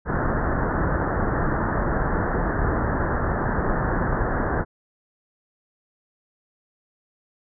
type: low-pass noise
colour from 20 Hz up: pink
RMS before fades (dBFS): -23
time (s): 0.05-4.65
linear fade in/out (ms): 50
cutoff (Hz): 1800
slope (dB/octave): 96
effects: none